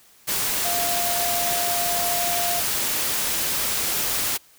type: tone in noise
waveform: sine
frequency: 698.5 Hz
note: F5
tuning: in tune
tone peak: -26 dBFS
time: 0.64-2.61 s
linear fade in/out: 20 ms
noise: white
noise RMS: -24 dBFS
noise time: 0.27-4.38 s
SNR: -5 dB
effects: white hiss -54 dBFS RMS until 4.58 s